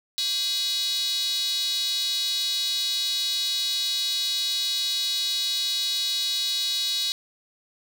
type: tone with high-pass filter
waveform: square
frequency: 226.9 Hz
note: A#3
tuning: 47 cents flat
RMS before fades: -26 dBFS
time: 0.18-7.12 s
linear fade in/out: 0 ms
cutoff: 4000 Hz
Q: 8.3
effects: none